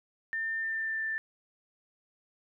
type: tone with pitch glide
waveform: sine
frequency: 1800 to 1775.2 Hz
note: A6 to A6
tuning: +39 to +15 cents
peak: -30 dBFS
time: 0.33-1.18 s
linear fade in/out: 0 ms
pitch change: -24 cents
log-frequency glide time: 0.57-1.03 s
effects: none